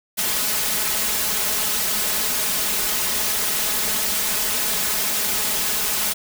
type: noise with comb filter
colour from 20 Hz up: white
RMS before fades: -22 dBFS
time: 0.17-6.14 s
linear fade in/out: 20 ms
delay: 4.7 ms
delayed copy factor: +0.75
effects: none